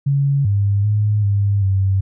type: tone with pitch steps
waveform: sine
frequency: 139.9 / 100.7 / 105 / 100.7 / 96.5 Hz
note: C#3 / G2 / G#2 / G2 / G2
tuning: +16 / +47 / +19 / +47 / -27 cents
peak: -13 dBFS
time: 0.06-2.01 s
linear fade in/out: 10 ms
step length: 390 ms
effects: none